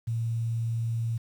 sine tone with quantisation, 114.9 Hz, A#2, 25 cents flat, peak -26 dBFS, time 0.07-1.18 s, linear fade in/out 10 ms, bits 9, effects none

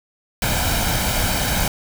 pink noise with comb filter, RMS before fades -20 dBFS, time 0.42-1.68 s, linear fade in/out 2 ms, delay 1.3 ms, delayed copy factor +0.6, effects none

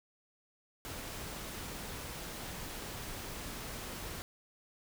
pink noise, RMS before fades -43 dBFS, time 0.85-4.22 s, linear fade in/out 0 ms, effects none

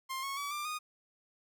sawtooth tone with pitch steps, 1057 / 1098.7 / 1142.1 / 1187.1 / 1234 Hz, C6 / C#6 / D6 / D6 / D#6, +17 / -16 / -49 / +18 / -15 cents, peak -32 dBFS, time 0.09-0.79 s, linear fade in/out 20 ms, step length 140 ms, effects none

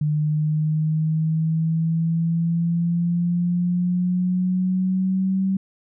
sine exponential sweep, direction up, 150.2 to 192.3 Hz, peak -18 dBFS, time 0.01-5.57 s, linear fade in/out 5 ms, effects none

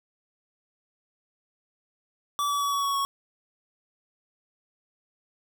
square tone with pitch steps, 1154 / 1144.7 / 1135.5 / 1126.3 / 1117.3 / 1108.3 Hz, D6 / D6 / C#6 / C#6 / C#6 / C#6, -31 / -45 / +41 / +27 / +13 / -1 cents, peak -25 dBFS, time 2.39-3.05 s, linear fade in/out 0 ms, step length 110 ms, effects none

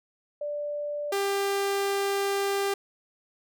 sine / sawtooth tone pair in turn, 587 / 397.1 Hz, D5 / G4, -1 / +22 cents, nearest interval perfect fifth, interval 677 cents, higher first, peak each -29 / -21 dBFS, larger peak second, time 0.41-1.12 / 1.12-2.74 s, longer second, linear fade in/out 5 ms, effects none

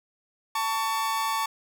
40% pulse tone pair together, 891 / 1126 Hz, A5 / C#6, +22 / +27 cents, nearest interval major third, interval 405 cents, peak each -27 dBFS, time 0.55-1.46 s, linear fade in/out 5 ms, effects none

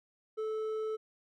sine tone with hard clipping, 436 Hz, A4, 16 cents flat, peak -34 dBFS, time 0.37-0.97 s, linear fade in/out 20 ms, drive 5 dB, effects none

